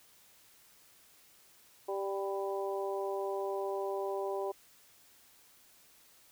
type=harmonic tone with a mistuned harmonic; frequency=196 Hz; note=G3; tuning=in tune; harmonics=2 / 3 / 4 / 5; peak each=-35 / -39 / -41 / -43 dBFS; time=1.88-4.52 s; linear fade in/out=10 ms; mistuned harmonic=5; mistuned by=+20 cents; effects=white hiss -62 dBFS RMS until 6.31 s